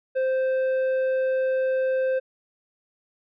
sine tone with tanh clipping, 522 Hz, C5, 4 cents flat, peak -22 dBFS, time 0.15-2.2 s, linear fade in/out 20 ms, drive 7 dB, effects none

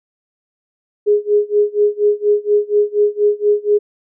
sine tone with tremolo, 415.3 Hz, G#4, in tune, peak -8 dBFS, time 1.06-3.79 s, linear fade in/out 20 ms, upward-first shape sine, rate 4.2 Hz, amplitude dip 95%, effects none

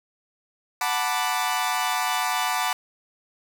sawtooth chord, B minor seventh, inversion second, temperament equal, 740 / 880 / 987.8 / 1174.7 Hz, F#5 / A5 / B5 / D6, 0 / 0 / 0 / 0 cents, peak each -24 / -25 / -25 / -25 dBFS, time 0.81-2.73 s, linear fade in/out 2 ms, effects none

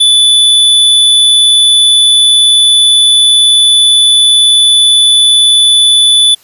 square tone, 3479 Hz, A7, 20 cents flat, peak -4 dBFS, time 0-6.35 s, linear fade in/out 10 ms, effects white hiss -44 dBFS RMS until 6.43 s + resampled to 32000 Hz

